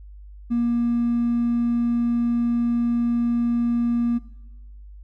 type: tone with hard clipping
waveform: triangle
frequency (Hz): 237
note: A#3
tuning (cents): +29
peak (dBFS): -19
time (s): 0.5-4.19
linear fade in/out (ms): 20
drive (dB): 4
effects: noise-tail reverb RT60 1.0 s tail -19 dB re dry + added 50 Hz sine -39 dBFS peak until 5.03 s